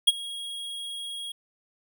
square tone with ADSR envelope, 3295 Hz, G#7, 14 cents flat, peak -13 dBFS, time 0.07-1.32 s, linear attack 12 ms, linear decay 29 ms, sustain -21 dB, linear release 5 ms, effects none

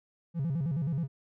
triangle tone with vibrato, 151.3 Hz, D#3, 48 cents flat, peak -25 dBFS, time 0.34-1.08 s, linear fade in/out 50 ms, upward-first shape square, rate 9.4 Hz, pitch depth 190 cents each way, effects tanh soft clip ceiling -23 dBFS

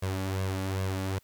sawtooth tone with flanger, 95.3 Hz, G2, 48 cents flat, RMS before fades -31 dBFS, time 0.02-1.19 s, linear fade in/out 10 ms, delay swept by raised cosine 1.8 to 3.6 ms, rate 2.5 Hz, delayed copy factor +0.6, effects white hiss -65 dBFS RMS until 1.23 s

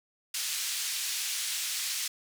white band-pass noise, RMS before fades -33 dBFS, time 0.34-2.08 s, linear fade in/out 5 ms, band 2400 to 8400 Hz, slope 12 dB/octave, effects none

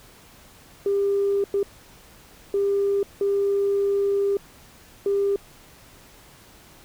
sine tone bursts at uneven times, 399.3 Hz, G4, 32 cents sharp, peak -18 dBFS, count 5, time 0.86-1.44 / 1.54-1.63 / 2.54-3.03 / 3.21-4.37 / 5.06-5.36 s, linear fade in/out 2 ms, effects tanh soft clip ceiling -14 dBFS + pink hiss -50 dBFS RMS until 6.84 s

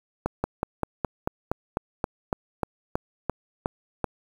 slowing click train, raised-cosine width 1 ms, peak -10 dBFS, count 15, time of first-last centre 0.26-4.043 s, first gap 180 ms, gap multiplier 1.06, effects 7-bit

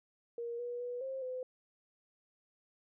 sine tone with pitch steps, 470.5 / 483.5 / 489 / 531 / 509 Hz, A#4 / B4 / B4 / C5 / C5, +16 / -37 / -17 / +25 / -48 cents, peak -37 dBFS, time 0.38-1.43 s, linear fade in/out 2 ms, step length 210 ms, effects none

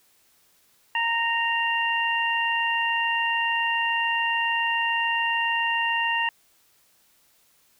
harmonic tone, 927 Hz, A#5, 10 cents flat, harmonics 1 / 2 / 3, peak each -26 / -26 / -26 dBFS, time 0.95-6.29 s, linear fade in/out 2 ms, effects white hiss -62 dBFS RMS until 7.79 s

